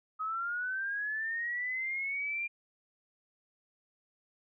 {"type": "linear sweep", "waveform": "sine", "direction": "up", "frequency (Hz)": [1260, 2399], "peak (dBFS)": -32, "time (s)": [0.19, 2.48], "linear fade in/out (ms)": 20, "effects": []}